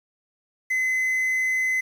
triangle tone with quantisation, 2038 Hz, C7, 46 cents flat, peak -19 dBFS, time 0.7-1.81 s, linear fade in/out 10 ms, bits 8, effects none

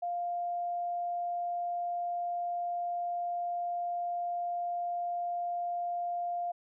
sine tone, 700 Hz, F5, 4 cents sharp, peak -31 dBFS, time 0.02-6.52 s, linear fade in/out 10 ms, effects none

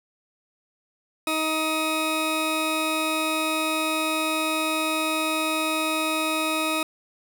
20% pulse tone pair together, 315 / 1260 Hz, D#4 / D#6, +21 / +21 cents, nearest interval 2 octaves, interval 2400 cents, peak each -21 dBFS, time 1.27-6.83 s, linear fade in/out 2 ms, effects none

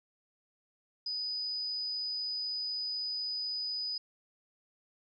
sine tone, 4978 Hz, D#8, in tune, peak -33 dBFS, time 1.06-3.98 s, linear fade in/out 5 ms, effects none

